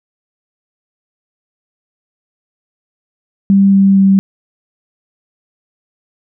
sine tone with pitch steps, 196.6 / 195.35 / 194.12 Hz, G3 / G3 / G3, +5 / -6 / -17 cents, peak -5 dBFS, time 3.5-4.19 s, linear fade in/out 0 ms, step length 230 ms, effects none

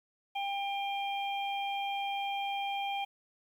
harmonic tone, 797 Hz, G5, 28 cents sharp, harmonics 1 / 3 / 4, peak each -33 / -40 / -41 dBFS, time 0.35-3.05 s, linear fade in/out 10 ms, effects 10-bit

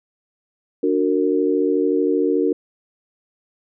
sine chord, D augmented, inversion none, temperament just, 293.7 / 367.1 / 458.9 Hz, D4 / F#4 / A#4, 0 / -14 / -27 cents, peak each -20 dBFS, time 0.83-2.53 s, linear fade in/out 5 ms, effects none

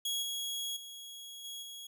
sawtooth tone with level steps, 3322 Hz, G#7, in tune, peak -29 / -32 / -42 / -38 / -41 dBFS, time 0.05-1.87 s, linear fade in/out 5 ms, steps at 0.22 / 0.76 / 1.44 / 1.62 s, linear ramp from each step 10 ms, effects none

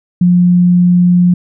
sine tone, 177.5 Hz, F3, 28 cents sharp, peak -5 dBFS, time 0.21-1.34 s, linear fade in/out 5 ms, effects none

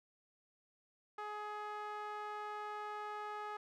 sawtooth tone with band-pass filter, 420 Hz, G#4, 19 cents sharp, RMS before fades -44 dBFS, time 1.18-3.57 s, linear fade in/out 5 ms, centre 1100 Hz, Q 2.2, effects none

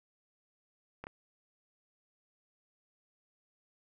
clicks, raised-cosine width 0.5 ms, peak -27 dBFS, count 2, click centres 1.04 / 1.069 s, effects none

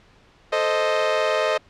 sawtooth chord, A diminished, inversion none, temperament equal, 440 / 523.3 / 622.3 Hz, A4 / C5 / Eb5, 0 / 0 / 0 cents, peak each -22 / -21 / -17 dBFS, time 0.52-1.58 s, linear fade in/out 10 ms, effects pink hiss -54 dBFS RMS until 1.69 s + low-pass 4000 Hz 12 dB/octave

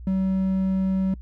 triangle tone, 190.1 Hz, F#3, 47 cents sharp, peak -18 dBFS, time 0.07-1.14 s, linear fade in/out 2 ms, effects noise-tail reverb RT60 0.1 s tail -26 dB re dry + added 60 Hz sine -36 dBFS peak until 1.21 s

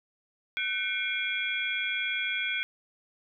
sine tone cluster, 1514 / 2175 / 2377 / 3331 Hz, F#6 / C#7 / D7 / G#7, +39 / -33 / +20 / +4 cents, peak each -34 / -34 / -32 / -34 dBFS, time 0.57-2.63 s, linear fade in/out 0 ms, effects none

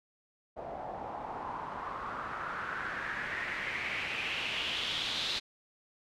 white noise with low-pass filter sweep, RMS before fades -37 dBFS, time 0.56-5.4 s, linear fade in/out 20 ms, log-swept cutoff 680 to 3900 Hz, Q 4.1, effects none

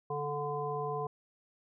harmonic tone, 146.1 Hz, D3, 9 cents flat, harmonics 1 / 3 / 5 / 7, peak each -40 / -36 / -39 / -38 dBFS, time 0.1-1.07 s, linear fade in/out 5 ms, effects none

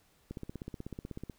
click train, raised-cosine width 3 ms, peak -27 dBFS, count 17, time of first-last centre 0.31-1.298 s, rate 16.2 Hz, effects pink hiss -68 dBFS RMS until 1.38 s

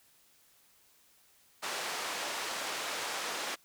pink band-pass noise, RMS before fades -37 dBFS, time 1.62-3.56 s, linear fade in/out 20 ms, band 590 to 7700 Hz, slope 12 dB/octave, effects white hiss -65 dBFS RMS until 3.64 s

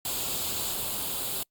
white noise with comb filter, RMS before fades -31 dBFS, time 0.05-1.43 s, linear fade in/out 2 ms, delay 0.26 ms, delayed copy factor +0.65, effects noise-tail reverb RT60 0.1 s tail -26 dB re dry + Opus 48 kbps

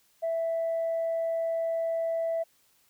sine tone, 660 Hz, E5, 2 cents sharp, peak -25 dBFS, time 0.22-2.44 s, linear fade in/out 20 ms, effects tanh soft clip ceiling -23 dBFS + white hiss -66 dBFS RMS until 2.89 s

